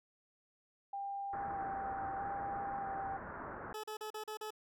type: tone with vibrato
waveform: sine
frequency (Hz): 790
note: G5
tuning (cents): +13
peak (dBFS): -38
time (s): 0.93-3.17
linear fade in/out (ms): 5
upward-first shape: square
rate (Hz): 0.79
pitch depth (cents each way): 13
type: low-pass noise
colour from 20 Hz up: white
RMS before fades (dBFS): -46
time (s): 1.33-3.73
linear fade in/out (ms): 2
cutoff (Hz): 1600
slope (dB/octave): 48
type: tone bursts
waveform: 20% pulse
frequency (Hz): 429.7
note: A4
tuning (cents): -41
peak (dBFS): -36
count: 6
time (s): 3.74-4.506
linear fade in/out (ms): 5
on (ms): 96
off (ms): 38
effects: none